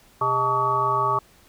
harmonic tone with a mistuned harmonic, 125.9 Hz, B2, 34 cents sharp, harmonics 1 / 3 / 5 / 7 / 9 / 10, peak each -32 / -30 / -32 / -26 / -21 / -29 dBFS, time 0.21-1.19 s, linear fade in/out 5 ms, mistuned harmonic 3, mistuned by +110 cents, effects pink hiss -55 dBFS RMS until 1.48 s

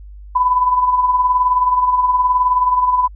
sine tone with tremolo, 999 Hz, B5, 20 cents sharp, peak -9 dBFS, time 0.35-3.08 s, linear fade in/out 10 ms, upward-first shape sine, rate 19 Hz, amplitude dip 55%, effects added 50 Hz sine -33 dBFS peak until 3.15 s

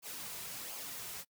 white noise with flanger, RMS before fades -44 dBFS, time 0.02-1.25 s, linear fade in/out 50 ms, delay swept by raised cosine 0.52 to 3.72 ms, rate 1.4 Hz, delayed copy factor -0.55, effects noise-tail reverb RT60 0.1 s tail -24 dB re dry

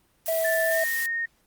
blue noise, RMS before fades -32 dBFS, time 0.26-1.06 s, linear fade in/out 0 ms
triangle tone, 652 Hz, E5, 19 cents flat, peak -21 dBFS, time 0.28-0.84 s, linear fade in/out 5 ms
sine tone with pitch glide, 1760 to 1848.6 Hz, A6 to A#6, 0 to -15 cents, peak -25 dBFS, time 0.44-1.26 s, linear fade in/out 10 ms, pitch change +85 cents, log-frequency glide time 0.66-0.83 s
effects pink hiss -65 dBFS RMS until 1.46 s + Opus 32 kbps

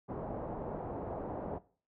white low-pass noise, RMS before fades -40 dBFS, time 0.08-1.59 s, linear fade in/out 20 ms, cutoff 790 Hz, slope 24 dB/octave, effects noise-tail reverb RT60 0.4 s tail -18 dB re dry

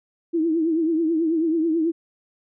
sine tone with vibrato, 324.8 Hz, E4, 26 cents flat, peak -18 dBFS, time 0.33-1.92 s, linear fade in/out 20 ms, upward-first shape triangle, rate 9.2 Hz, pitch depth 100 cents each way, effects none

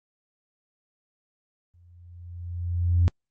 sine tone with exponential growth, 87.1 Hz, F2, 4 cents flat, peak -14 dBFS, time 1.74-3.08 s, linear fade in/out 0 ms, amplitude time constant 290 ms, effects tanh soft clip ceiling -12 dBFS + Opus 24 kbps

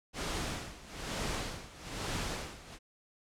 pink noise with tremolo, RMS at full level -35 dBFS, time 0.13-2.79 s, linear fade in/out 50 ms, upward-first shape sine, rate 1.1 Hz, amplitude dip 85%, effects low-pass 8000 Hz 12 dB/octave

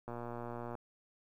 click train, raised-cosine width 1 ms, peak -29 dBFS, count 81, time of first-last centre 0.08-0.752 s, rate 119 Hz, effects 11-bit

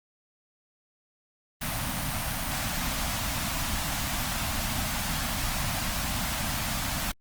pink band-stop noise, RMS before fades -30 dBFS, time 1.61-7.12 s, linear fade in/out 10 ms, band 280 to 600 Hz, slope 48 dB/octave, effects Opus 32 kbps

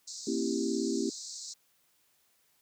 white band-pass noise, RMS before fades -43 dBFS, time 0.07-1.54 s, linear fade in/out 10 ms, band 4000 to 7800 Hz, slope 96 dB/octave
sine chord, A# diminished seventh, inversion none, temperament equal with one note detuned, 233.1 / 271.2 / 329.6 / 392 Hz, A#3 / C#4 / E4 / G4, 0 / -38 / 0 / 0 cents, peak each -34 dBFS, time 0.27-1.1 s, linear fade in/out 5 ms
effects white hiss -70 dBFS RMS until 2.61 s + high-pass 60 Hz 12 dB/octave

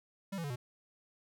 square tone with pitch steps, 196 / 167.7 / 143.48 / 122.76 Hz, G3 / E3 / D3 / B2, 0 / +30 / -40 / -10 cents, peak -37 dBFS, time 0.32-0.56 s, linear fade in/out 10 ms, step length 60 ms, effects none

